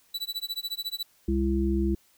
45% pulse tone with tremolo, 3951 Hz, B7, in tune, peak -28 dBFS, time 0.14-1.03 s, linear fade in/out 5 ms, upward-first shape sine, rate 14 Hz, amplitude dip 100%
harmonic tone, 67.2 Hz, C2, 47 cents sharp, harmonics 1 / 3 / 5, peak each -26 / -28 / -27 dBFS, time 1.28-1.95 s, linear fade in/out 5 ms
effects white hiss -63 dBFS RMS until 2.17 s

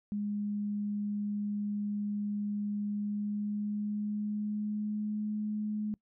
sine tone with pitch glide, 206.2 to 211.6 Hz, G#3 to G#3, -12 to +33 cents, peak -31 dBFS, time 0.12-5.94 s, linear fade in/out 0 ms, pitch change +45 cents, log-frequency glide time 2.88-5.31 s, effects noise-tail reverb RT60 0.1 s tail -24 dB re dry

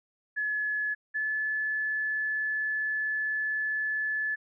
sine tone pair in turn, 1707 / 1727.8 Hz, G#6 / A6, +47 / -32 cents, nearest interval unison, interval 21 cents, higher second, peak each -27 dBFS, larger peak neither, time 0.36-0.95 / 1.14-4.36 s, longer second, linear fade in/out 20 ms, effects none

